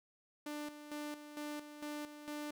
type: tone with tremolo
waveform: sawtooth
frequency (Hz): 296.7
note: D4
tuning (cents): +18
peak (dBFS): -37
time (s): 0.46-2.51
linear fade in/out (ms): 5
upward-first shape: square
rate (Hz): 2.2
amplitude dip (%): 65
effects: none